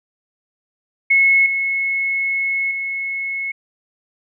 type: tone with level steps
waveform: sine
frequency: 2185 Hz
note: C#7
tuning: 26 cents flat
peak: -10 / -17 / -21 dBFS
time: 1.1-3.52 s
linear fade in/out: 10 ms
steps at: 1.46 / 2.71 s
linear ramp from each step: 2 ms
effects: none